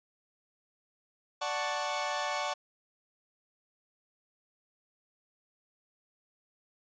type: chord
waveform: sawtooth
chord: D major seventh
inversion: none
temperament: equal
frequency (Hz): 587.3 / 740 / 880 / 1108.7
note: D5 / F#5 / A5 / C#6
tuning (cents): 0 / 0 / 0 / 0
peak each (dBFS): -33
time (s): 1.41-2.54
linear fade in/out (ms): 10
effects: resampled to 16000 Hz